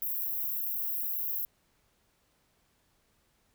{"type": "high-pass noise", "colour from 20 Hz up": "white", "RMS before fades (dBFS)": -33, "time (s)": [0.02, 1.45], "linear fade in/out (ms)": 0, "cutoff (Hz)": 12000, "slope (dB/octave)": 96, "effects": ["pink hiss -71 dBFS RMS until 3.54 s"]}